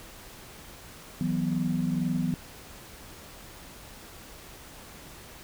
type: chord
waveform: sine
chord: E suspended second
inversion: none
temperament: equal with one note detuned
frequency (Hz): 162.83 / 185 / 246.9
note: E3 / F#3 / B3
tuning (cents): -21 / 0 / 0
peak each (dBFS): -29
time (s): 1.21-2.34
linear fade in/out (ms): 0
effects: tanh soft clip ceiling -15 dBFS + pink hiss -47 dBFS RMS until 5.43 s

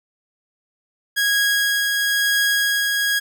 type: tone with tremolo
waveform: sawtooth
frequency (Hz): 1648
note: G#6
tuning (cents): -14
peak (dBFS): -12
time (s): 1.16-3.2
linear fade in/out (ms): 20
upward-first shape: triangle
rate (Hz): 1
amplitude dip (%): 30
effects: none

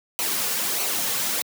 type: noise with flanger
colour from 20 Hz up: white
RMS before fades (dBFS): -25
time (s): 0.19-1.42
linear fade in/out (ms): 0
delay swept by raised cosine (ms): 0.57 to 3.17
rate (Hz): 1.6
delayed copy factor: -0.55
effects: high-pass 150 Hz 12 dB/octave

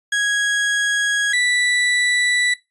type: tone pair in turn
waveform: 35% pulse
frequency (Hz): 1655 / 1967.8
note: G#6 / B6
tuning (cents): -6 / -7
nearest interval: minor third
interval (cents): 299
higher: second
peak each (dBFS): -15 / -14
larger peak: second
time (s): 0.12-1.33 / 1.33-2.54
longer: neither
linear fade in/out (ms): 5
effects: noise-tail reverb RT60 0.2 s tail -18 dB re dry + resampled to 24000 Hz

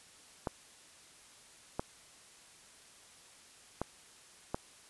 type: clicks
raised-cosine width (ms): 1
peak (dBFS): -19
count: 4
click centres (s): 0.472 / 1.795 / 3.816 / 4.545
effects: white hiss -58 dBFS RMS until 4.89 s + resampled to 24000 Hz

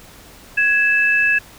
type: tone pair together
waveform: sine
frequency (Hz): 1667.9 / 2627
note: G#6 / E7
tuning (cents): +7 / -7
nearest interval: minor sixth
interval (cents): 786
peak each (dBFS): -15 / -16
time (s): 0.57-1.39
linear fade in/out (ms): 10
effects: pink hiss -43 dBFS RMS until 1.58 s

